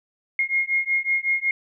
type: beating tone pair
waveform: sine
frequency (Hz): 2142 / 2147.4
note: C7 / C7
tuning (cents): +40 / +44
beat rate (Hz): 5.4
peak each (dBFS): -23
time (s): 0.39-1.51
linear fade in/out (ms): 2
effects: none